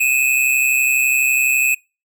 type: tone pair together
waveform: square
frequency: 2489 / 2621 Hz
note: D#7 / E7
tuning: 0 / -11 cents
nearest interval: minor second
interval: 89 cents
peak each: -17 dBFS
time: 0-1.75 s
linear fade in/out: 10 ms
effects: noise-tail reverb RT60 0.3 s tail -25 dB re dry